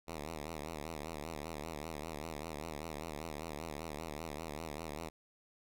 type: tone with vibrato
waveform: 5% pulse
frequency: 77.78 Hz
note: D#2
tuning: in tune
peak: -30 dBFS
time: 0.07-5.1 s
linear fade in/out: 20 ms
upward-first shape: sine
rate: 5.1 Hz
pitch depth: 130 cents each way
effects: none